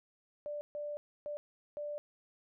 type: tone bursts at uneven times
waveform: sine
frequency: 589 Hz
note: D5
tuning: 5 cents sharp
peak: -37 dBFS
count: 4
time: 0.46-0.61 / 0.75-0.97 / 1.26-1.37 / 1.77-1.98 s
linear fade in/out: 0 ms
effects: none